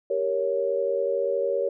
sine chord, G diminished, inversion none, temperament equal with one note detuned, 392 / 466.2 / 556.9 Hz, G4 / Bb4 / Db5, 0 / 0 / +8 cents, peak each -29 / -27 / -25 dBFS, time 0.1-1.69 s, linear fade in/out 5 ms, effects none

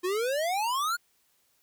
square exponential sweep, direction up, 349.2 to 1465 Hz, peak -27 dBFS, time 0.03-0.97 s, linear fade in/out 20 ms, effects white hiss -69 dBFS RMS until 1.62 s

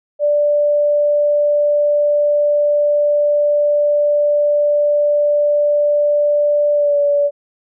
sine tone with pitch glide, 587.3 to 576.2 Hz, D5 to D5, 0 to -33 cents, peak -11 dBFS, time 0.19-7.31 s, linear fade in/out 50 ms, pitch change -33 cents, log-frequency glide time 6.74-6.98 s, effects none

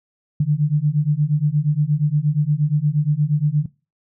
sine beating tone pair, 144.7 / 153.2 Hz, D3 / D#3, -25 / -27 cents, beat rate 8.5 Hz, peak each -18 dBFS, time 0.4-3.66 s, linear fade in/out 5 ms, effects noise-tail reverb RT60 0.3 s tail -21 dB re dry

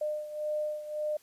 sine beating tone pair, 604 / 605.8 Hz, D5 / D#5, +48 / -46 cents, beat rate 1.8 Hz, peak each -32 / -37 dBFS, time 0.01-1.17 s, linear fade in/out 5 ms, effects white hiss -62 dBFS RMS until 1.22 s + resampled to 32000 Hz

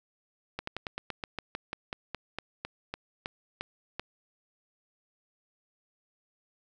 slowing click train, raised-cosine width 0.3 ms, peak -18 dBFS, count 18, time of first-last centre 0.59-3.996 s, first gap 84 ms, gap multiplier 1.1, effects none

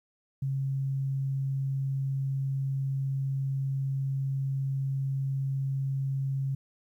sine tone, 135.8 Hz, C#3, 35 cents flat, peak -27 dBFS, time 0.42-6.55 s, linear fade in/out 5 ms, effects 11-bit

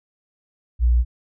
sine tone, 59.8 Hz, A#1, 45 cents sharp, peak -13 dBFS, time 0.79-1.05 s, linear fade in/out 50 ms, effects none

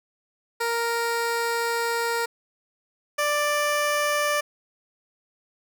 15% pulse tone pair in turn, 466.2 / 589.2 Hz, A#4 / D5, 0 / +6 cents, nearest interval major third, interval 406 cents, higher second, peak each -17 / -15 dBFS, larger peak second, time 0.6-2.26 / 3.18-4.41 s, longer first, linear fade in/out 10 ms, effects none

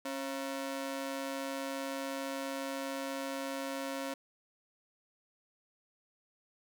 sawtooth ring-modulated tone, 407.7 Hz, G#4, 32 cents flat, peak -29 dBFS, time 0.05-4.14 s, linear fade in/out 5 ms, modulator 134 Hz, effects none

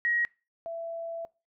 sine tone pair in turn, 1895 / 666.9 Hz, A#6 / E5, +28 / +20 cents, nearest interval octave + tritone, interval 1808 cents, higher first, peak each -24 / -33 dBFS, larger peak first, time 0.05-0.25 / 0.66-1.25 s, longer second, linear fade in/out 0 ms, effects noise-tail reverb RT60 0.3 s tail -23 dB re dry

